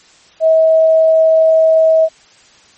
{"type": "tone", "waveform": "sine", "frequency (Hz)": 642, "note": "E5", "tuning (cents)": -46, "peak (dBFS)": -6, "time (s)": [0.4, 2.09], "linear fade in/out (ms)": 50, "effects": ["white hiss -46 dBFS RMS until 2.77 s", "MP3 32 kbps"]}